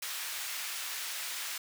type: high-pass noise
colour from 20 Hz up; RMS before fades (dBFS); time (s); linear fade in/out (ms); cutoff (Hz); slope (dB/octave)
pink; -38; 0.02-1.58; 5; 1700; 12
effects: none